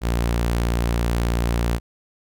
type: tone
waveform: sawtooth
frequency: 58.4 Hz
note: A#1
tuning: 4 cents sharp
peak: -15 dBFS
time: 0.01-1.8 s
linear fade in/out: 50 ms
effects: none